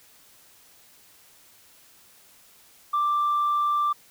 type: tone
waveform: sine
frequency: 1178 Hz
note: D6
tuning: 5 cents sharp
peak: -19 dBFS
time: 2.93-3.93 s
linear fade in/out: 10 ms
effects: tanh soft clip ceiling -18 dBFS + white hiss -55 dBFS RMS until 4.1 s